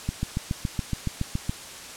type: click train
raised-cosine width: 5 ms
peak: -13 dBFS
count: 11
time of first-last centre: 0.09-1.494 s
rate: 7.12 Hz
effects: white hiss -40 dBFS RMS until 1.96 s + low-pass 9000 Hz 12 dB/octave